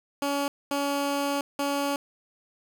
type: tone bursts at uneven times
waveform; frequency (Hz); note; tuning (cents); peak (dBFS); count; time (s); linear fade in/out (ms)
15% pulse; 282.6; C#4; +34; -19; 3; 0.22-0.48 / 0.71-1.41 / 1.59-1.96; 2
effects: none